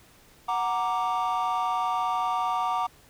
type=chord; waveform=triangle; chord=Gb augmented; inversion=none; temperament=equal; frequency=740 / 932.3 / 1174.7 Hz; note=Gb5 / Bb5 / D6; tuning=0 / 0 / 0 cents; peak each=-26 dBFS; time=0.48-2.87 s; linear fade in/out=10 ms; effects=tanh soft clip ceiling -17 dBFS + pink hiss -56 dBFS RMS until 3.09 s